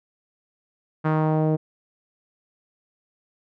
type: tone with low-pass filter sweep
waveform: sawtooth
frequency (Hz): 156.1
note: D#3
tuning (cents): +6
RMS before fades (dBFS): -21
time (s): 1.04-1.57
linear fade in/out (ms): 20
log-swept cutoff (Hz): 1400 to 510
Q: 1.7
effects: none